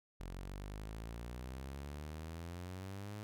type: exponential sweep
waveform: sawtooth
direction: up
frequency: 43.65 to 106.6 Hz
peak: -40 dBFS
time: 0.2-3.23 s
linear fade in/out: 0 ms
effects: none